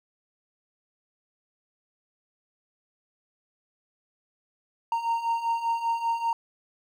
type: beating tone pair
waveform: triangle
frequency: 920 / 925.1 Hz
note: A#5 / A#5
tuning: -23 / -13 cents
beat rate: 5.1 Hz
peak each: -29 / -24 dBFS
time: 4.92-6.33 s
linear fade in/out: 2 ms
effects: none